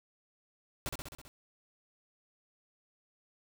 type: noise with echo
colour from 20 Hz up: pink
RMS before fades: -36 dBFS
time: 0.86-0.89 s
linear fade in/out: 0 ms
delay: 65 ms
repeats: 6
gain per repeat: -3 dB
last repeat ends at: 1.28 s
effects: none